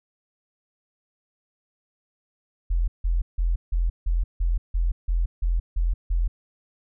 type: tone bursts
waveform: sine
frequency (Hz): 42.56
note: F1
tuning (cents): -44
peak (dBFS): -19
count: 11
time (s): 2.7-6.28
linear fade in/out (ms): 10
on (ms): 180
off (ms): 160
effects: none